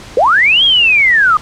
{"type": "linear two-way sweep", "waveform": "sine", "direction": "up then down", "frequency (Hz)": [435.3, 3322, 1192], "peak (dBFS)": -6, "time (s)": [0.17, 1.37], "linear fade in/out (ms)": 2, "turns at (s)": 0.64, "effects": ["pink hiss -33 dBFS RMS until 1.41 s", "low-pass 7000 Hz 12 dB/octave"]}